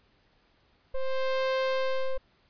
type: ring-modulated tone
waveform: square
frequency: 262.6 Hz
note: C4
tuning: 6 cents sharp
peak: -23 dBFS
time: 0.94-2.18 s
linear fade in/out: 10 ms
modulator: 263 Hz
effects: pink hiss -66 dBFS RMS until 2.49 s + resampled to 11025 Hz